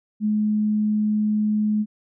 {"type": "tone", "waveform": "sine", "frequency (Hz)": 212.2, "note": "G#3", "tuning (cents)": 38, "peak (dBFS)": -18, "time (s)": [0.2, 1.86], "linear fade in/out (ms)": 50, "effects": []}